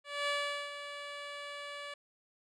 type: tone with ADSR envelope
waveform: 10% pulse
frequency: 576 Hz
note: D5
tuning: 34 cents flat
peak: -22 dBFS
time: 0.04-1.94 s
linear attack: 240 ms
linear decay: 420 ms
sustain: -11 dB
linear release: 4 ms
effects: low-pass 6000 Hz 12 dB/octave